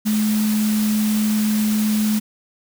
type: tone in noise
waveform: sine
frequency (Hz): 213.9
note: A3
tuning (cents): -49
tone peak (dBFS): -16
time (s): 0.05-2.2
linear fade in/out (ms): 20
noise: white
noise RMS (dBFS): -29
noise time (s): 0.05-2.2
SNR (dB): +10
effects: none